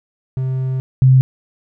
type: tone pair in turn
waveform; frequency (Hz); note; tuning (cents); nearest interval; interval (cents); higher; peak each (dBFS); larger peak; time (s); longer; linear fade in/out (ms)
triangle / sine; 130.6 / 130.6; C3 / C3; -3 / -3; unison; 0; neither; -15 / -6; second; 0.37-0.8 / 1.02-1.21; first; 0
effects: none